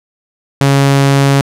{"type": "tone", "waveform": "sawtooth", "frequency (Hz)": 138.59, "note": "C#3", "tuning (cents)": 0, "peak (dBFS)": -3, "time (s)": [0.61, 1.41], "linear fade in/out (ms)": 0, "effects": ["low-pass 11000 Hz 12 dB/octave"]}